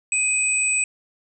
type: tone pair together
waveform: sine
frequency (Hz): 2514 / 7981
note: D#7 / B8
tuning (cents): +17 / +17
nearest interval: octave + minor sixth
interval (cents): 2000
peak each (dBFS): -21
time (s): 0.12-0.84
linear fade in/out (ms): 2
effects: none